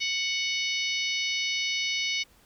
harmonic tone, 740 Hz, F#5, in tune, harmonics 3 / 4 / 5 / 6 / 7 / 8, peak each -30 / -32 / -34 / -36 / -37 / -38 dBFS, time 0-2.24 s, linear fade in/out 20 ms, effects pink hiss -60 dBFS RMS until 2.45 s

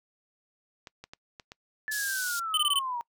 clicks, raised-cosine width 0.2 ms, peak -26 dBFS, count 5, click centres 0.872 / 1.04 / 1.135 / 1.398 / 1.519 s
sine linear sweep, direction down, 1745 to 932.3 Hz, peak -30 dBFS, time 1.88-3.01 s, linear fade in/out 0 ms
pink band-pass noise, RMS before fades -35 dBFS, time 1.91-2.4 s, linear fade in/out 10 ms, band 4400 to 15000 Hz, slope 24 dB/octave
square tone bursts, 3046 Hz, F#7, 50 cents sharp, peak -23 dBFS, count 5, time 2.54-2.79 s, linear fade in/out 2 ms, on 34 ms, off 20 ms
effects noise-tail reverb RT60 0.1 s tail -25 dB re dry

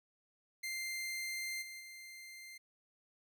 sawtooth tone with level steps, 2093 Hz, C7, in tune, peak -35 / -43 / -46 dBFS, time 0.63-2.58 s, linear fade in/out 10 ms, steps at 1.61 / 1.79 s, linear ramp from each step 20 ms, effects none

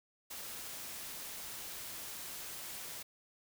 white noise, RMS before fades -45 dBFS, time 0.3-3.03 s, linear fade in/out 10 ms, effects none

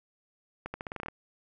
accelerating click train, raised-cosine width 0.5 ms, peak -21 dBFS, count 10, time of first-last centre 0.66-1.084 s, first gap 80 ms, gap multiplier 0.86, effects none

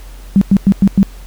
sine tone bursts, 196 Hz, G3, in tune, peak -4 dBFS, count 5, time 0.36-1.03 s, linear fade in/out 0 ms, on 54 ms, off 100 ms, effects added 44 Hz sine -30 dBFS peak until 1.26 s + pink hiss -42 dBFS RMS until 1.26 s

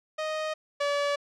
sawtooth tone pair in turn, 622.3 / 573.4 Hz, D#5 / D5, 0 / -42 cents, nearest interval minor second, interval 142 cents, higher first, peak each -25 / -21 dBFS, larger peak second, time 0.18-0.54 / 0.8-1.16 s, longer neither, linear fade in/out 10 ms, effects low-pass 5000 Hz 12 dB/octave

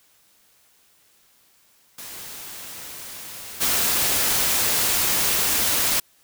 white noise with level steps, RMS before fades -37 / -21 dBFS, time 1.98-6 s, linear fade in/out 5 ms, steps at 3.6 s, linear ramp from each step 20 ms, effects white hiss -59 dBFS RMS until 6.23 s

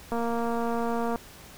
click train, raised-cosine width 1 ms, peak -17 dBFS, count 243, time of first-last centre 0.12-1.159 s, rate 233 Hz, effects pink hiss -48 dBFS RMS until 1.57 s

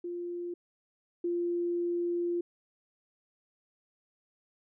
sine tone pair in turn, 349.2 / 347 Hz, F4 / F4, 0 / -11 cents, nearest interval unison, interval 11 cents, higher first, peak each -34 / -28 dBFS, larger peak second, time 0.04-0.54 / 1.24-2.41 s, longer second, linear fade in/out 5 ms, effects none

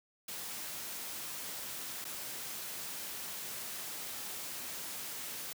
white noise with dropouts, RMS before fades -42 dBFS, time 0.28-5.53 s, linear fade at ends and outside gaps 5 ms, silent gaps 2.044-2.05 s, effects high-pass 100 Hz 12 dB/octave

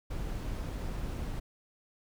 brown noise, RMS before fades -36 dBFS, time 0.1-1.4 s, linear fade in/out 10 ms, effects none

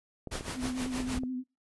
clicks, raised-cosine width 2 ms, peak -25 dBFS, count 8, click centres 0.273 / 0.355 / 0.409 / 0.482 / 0.655 / 0.861 / 1.004 / 1.235 s
pink noise with tremolo, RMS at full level -36 dBFS, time 0.31-1.19 s, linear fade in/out 10 ms, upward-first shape sine, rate 6.4 Hz, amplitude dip 75%
sine tone with vibrato, 254.5 Hz, C4, 48 cents flat, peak -32 dBFS, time 0.54-1.44 s, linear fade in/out 50 ms, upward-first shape sine, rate 9.4 Hz, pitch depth 32 cents each way
brown noise with exponential growth, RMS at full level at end -35 dBFS, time 0.76-1.19 s, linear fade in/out 0 ms, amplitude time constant 93 ms
effects noise-tail reverb RT60 0.3 s tail -26 dB re dry + resampled to 24000 Hz

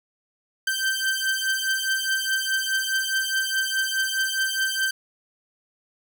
sawtooth beating tone pair, 1555 / 1559.8 Hz, G6 / G6, -14 / -9 cents, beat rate 4.8 Hz, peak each -22 dBFS, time 0.67-4.91 s, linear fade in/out 5 ms, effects none

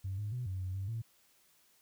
sine tone with pitch steps, 95.8 / 104.2 / 123.9 / 93.8 / 92.6 / 96.8 / 113.7 Hz, G2 / G#2 / B2 / F#2 / F#2 / G2 / A#2, -39 / +6 / +6 / +24 / +2 / -21 / -43 cents, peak -34 dBFS, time 0.04-1.02 s, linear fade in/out 10 ms, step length 140 ms, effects tanh soft clip ceiling -30 dBFS + white hiss -68 dBFS RMS until 1.81 s

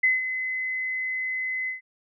sine tone with ADSR envelope, 2035 Hz, C7, 49 cents flat, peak -16 dBFS, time 0.03-1.81 s, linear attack 9 ms, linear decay 170 ms, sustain -10 dB, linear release 130 ms, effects none

